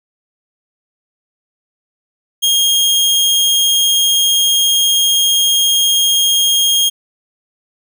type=tone; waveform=sawtooth; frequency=3243 Hz; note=G#7; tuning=42 cents flat; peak=-7 dBFS; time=2.42-6.9 s; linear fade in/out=20 ms; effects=none